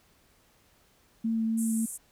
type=tone with vibrato; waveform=sine; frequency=224.6 Hz; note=A3; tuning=36 cents sharp; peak=-25 dBFS; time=1.24-1.86 s; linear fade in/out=10 ms; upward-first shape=triangle; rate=3.5 Hz; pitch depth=15 cents each way
type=band-pass noise; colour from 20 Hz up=pink; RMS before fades=-39 dBFS; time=1.57-1.98 s; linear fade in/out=20 ms; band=7900 to 11000 Hz; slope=48 dB/octave
effects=pink hiss -64 dBFS RMS until 2.11 s